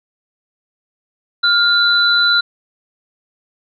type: tone pair together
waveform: sine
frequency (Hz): 1407 / 3989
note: F6 / B7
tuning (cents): +12 / +17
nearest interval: octave + tritone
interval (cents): 1805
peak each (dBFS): -13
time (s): 1.43-2.41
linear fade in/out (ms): 10
effects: none